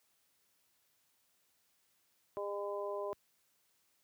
harmonic tone, 202.6 Hz, G#3, 43 cents flat, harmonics 2 / 3 / 4 / 5, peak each -40 / -40 / -51 / -44 dBFS, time 2.37-3.13 s, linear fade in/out 0 ms, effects white hiss -75 dBFS RMS until 4.03 s + high-pass 60 Hz 12 dB/octave

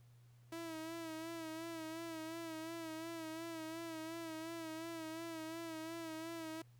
sawtooth tone with vibrato, 325.2 Hz, E4, 23 cents flat, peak -40 dBFS, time 0.52-6.62 s, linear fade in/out 5 ms, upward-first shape sine, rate 2.8 Hz, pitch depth 49 cents each way, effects added 120 Hz sine -61 dBFS peak until 6.79 s + pink hiss -75 dBFS RMS until 6.79 s

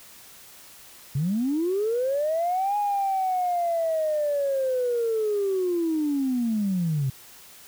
sine linear two-way sweep, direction up then down, 127.9 to 830.6 to 127.9 Hz, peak -21 dBFS, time 1.15-7.1 s, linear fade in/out 5 ms, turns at 2.77 s, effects tanh soft clip ceiling -17 dBFS + white hiss -48 dBFS RMS until 7.67 s

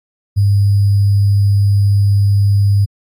sine tone with sample-and-hold, 100.4 Hz, G2, 42 cents sharp, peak -8 dBFS, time 0.36-2.86 s, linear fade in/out 20 ms, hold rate 4900 Hz, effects AAC 48 kbps

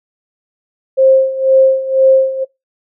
sine tone with tremolo, 530 Hz, C5, 22 cents sharp, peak -4 dBFS, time 0.97-2.45 s, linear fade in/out 20 ms, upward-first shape sine, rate 2 Hz, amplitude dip 80%, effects noise-tail reverb RT60 0.2 s tail -23 dB re dry

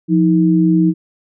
sine tone pair together, 175.18 / 317.6 Hz, F3 / D#4, +6 / +36 cents, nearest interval minor seventh, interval 1030 cents, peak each -12 dBFS, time 0.08-0.94 s, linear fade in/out 50 ms, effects none

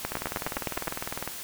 two click trains, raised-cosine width 0.5 ms, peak -13 / -16 dBFS, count 9 / 24, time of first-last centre 0.05-0.88 / 0.12-1.276 s, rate 9.64 / 19.9 Hz, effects white hiss -39 dBFS RMS until 1.43 s

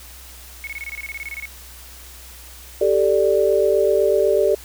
sine tone bursts, 2203 Hz, C#7, 11 cents flat, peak -27 dBFS, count 15, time 0.64-1.455 s, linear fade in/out 0 ms, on 31 ms, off 25 ms
sine chord, G suspended second, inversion none, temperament equal, 392 / 440 / 587.3 Hz, G4 / A4 / D5, 0 / 0 / 0 cents, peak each -18 / -19 / -18 dBFS, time 2.81-4.55 s, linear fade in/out 5 ms
effects added 62 Hz sine -42 dBFS peak until 4.64 s + white hiss -42 dBFS RMS until 4.64 s

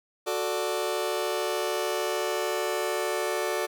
sawtooth chord, D major, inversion first, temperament just, 367.1 / 440.5 / 587.3 Hz, F#4 / A4 / D5, -14 / +2 / 0 cents, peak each -27 dBFS, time 0.26-3.67 s, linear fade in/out 20 ms, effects none

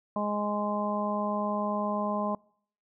harmonic tone, 207.7 Hz, G#3, in tune, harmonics 1 / 2 / 3 / 4 / 5, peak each -31 / -40 / -32 / -36 / -33 dBFS, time 0.16-2.35 s, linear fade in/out 2 ms, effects noise-tail reverb RT60 0.6 s tail -26 dB re dry

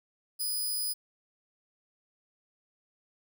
5% pulse tone, 4978 Hz, D#8, in tune, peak -23 dBFS, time 0.39-0.94 s, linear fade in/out 20 ms, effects none

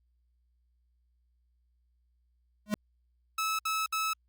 square tone with exponential growth, 209.7 Hz, G#3, 17 cents sharp, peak -23 dBFS, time 2.66-2.74 s, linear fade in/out 0 ms, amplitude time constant 17 ms
sawtooth tone bursts, 1300 Hz, E6, 24 cents flat, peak -25 dBFS, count 3, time 3.38-4.134 s, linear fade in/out 5 ms, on 210 ms, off 62 ms
effects added 60 Hz sine -68 dBFS peak until 4.28 s + Opus 48 kbps

